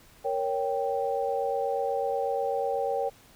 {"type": "chord", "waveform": "sine", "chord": "G diminished", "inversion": "first", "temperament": "equal", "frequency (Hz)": [466.2, 554.4, 784], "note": ["Bb4", "Db5", "G5"], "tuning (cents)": [0, 0, 0], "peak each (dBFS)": -30, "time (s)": [0.24, 3.1], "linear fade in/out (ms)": 20, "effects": ["pink hiss -56 dBFS RMS until 3.35 s"]}